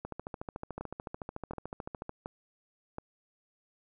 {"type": "two click trains", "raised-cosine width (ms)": 1, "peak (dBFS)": [-24, -24], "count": [29, 4], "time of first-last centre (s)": [[0.05, 2.094], [0.81, 2.984]], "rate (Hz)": [13.7, 1.38], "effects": []}